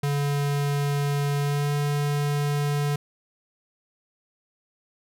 square tone with pitch glide, 143.1 to 145.1 Hz, D3 to D3, -45 to -21 cents, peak -23 dBFS, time 0.03-2.96 s, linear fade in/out 5 ms, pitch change +24 cents, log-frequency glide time 1.39-1.73 s, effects none

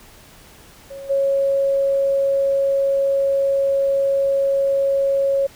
sine tone with level steps, 550 Hz, C#5, 14 cents flat, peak -31 / -15 dBFS, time 0.9-5.47 s, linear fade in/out 10 ms, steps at 1.09 s, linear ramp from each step 20 ms, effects pink hiss -46 dBFS RMS until 5.55 s

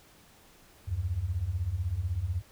sine beating tone pair, 77.78 / 93.78 Hz, D#2 / F#2, 0 / +24 cents, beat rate 16 Hz, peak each -33 / -30 dBFS, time 0.87-2.42 s, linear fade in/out 20 ms, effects pink hiss -58 dBFS RMS until 2.51 s

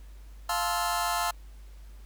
sawtooth chord, F major seventh, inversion none, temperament just, 698.5 / 873.1 / 1047.7 / 1309.6 Hz, F5 / A5 / C6 / E6, 0 / -14 / +2 / -12 cents, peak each -27 / -28 / -28 / -29 dBFS, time 0.49-1.31 s, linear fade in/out 5 ms, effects added 50 Hz sine -44 dBFS peak until 2.05 s + pink hiss -61 dBFS RMS until 2.05 s

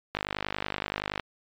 click train, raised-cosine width 0.3 ms, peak -12 dBFS, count 54, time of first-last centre 0.15-1.197 s, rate 50.6 Hz, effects low-pass 4000 Hz 12 dB/octave + MP3 96 kbps

